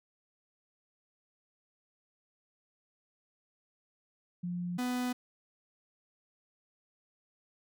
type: tone pair in turn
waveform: sine / 45% pulse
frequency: 176.4 / 248.8 Hz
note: F3 / B3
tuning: +18 / +13 cents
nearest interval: tritone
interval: 595 cents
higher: second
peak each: -33 / -31 dBFS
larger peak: second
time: 4.43-4.78 / 4.78-5.13 s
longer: neither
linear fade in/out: 10 ms
effects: none